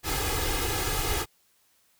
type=noise with comb filter; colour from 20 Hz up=pink; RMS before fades=-28 dBFS; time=0.03-1.26 s; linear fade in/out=50 ms; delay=2.4 ms; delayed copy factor=+0.9; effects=white hiss -66 dBFS RMS until 1.99 s